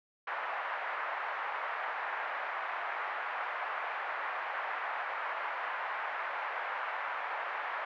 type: band-pass noise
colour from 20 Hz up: pink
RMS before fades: -37 dBFS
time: 0.27-7.85 s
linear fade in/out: 5 ms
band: 740 to 2000 Hz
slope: 24 dB/octave
effects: none